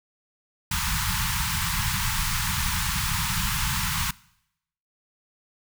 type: band-stop noise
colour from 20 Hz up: pink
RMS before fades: -26 dBFS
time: 0.71-4.11 s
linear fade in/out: 5 ms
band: 200 to 860 Hz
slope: 96 dB/octave
effects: noise-tail reverb RT60 0.8 s tail -22 dB re dry